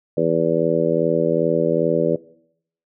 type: harmonic tone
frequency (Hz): 82.5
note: E2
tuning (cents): +2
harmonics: 2 / 3 / 4 / 5 / 6 / 7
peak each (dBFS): -25 / -26 / -24 / -23 / -20 / -22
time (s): 0.17-2.16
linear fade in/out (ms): 5
effects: noise-tail reverb RT60 0.7 s tail -20 dB re dry